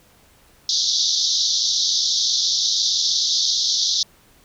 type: band-pass noise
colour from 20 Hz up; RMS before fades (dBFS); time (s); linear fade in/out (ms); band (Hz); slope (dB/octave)
pink; -20; 0.69-4.03; 2; 3500 to 6200; 96
effects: pink hiss -54 dBFS RMS until 4.44 s